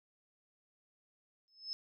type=tone with exponential growth; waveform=sine; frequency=5210 Hz; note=E8; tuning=21 cents flat; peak=-34 dBFS; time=1.48-1.73 s; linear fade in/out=0 ms; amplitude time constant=53 ms; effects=none